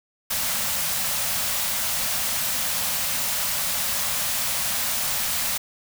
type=band-stop noise; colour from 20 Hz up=white; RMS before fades=-25 dBFS; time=0.3-5.58 s; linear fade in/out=10 ms; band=260 to 500 Hz; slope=96 dB/octave; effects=none